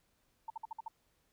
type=tone bursts; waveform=sine; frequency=896 Hz; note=A5; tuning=31 cents sharp; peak=-38 dBFS; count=6; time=0.48-0.882 s; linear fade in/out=5 ms; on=22 ms; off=54 ms; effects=pink hiss -75 dBFS RMS until 1.32 s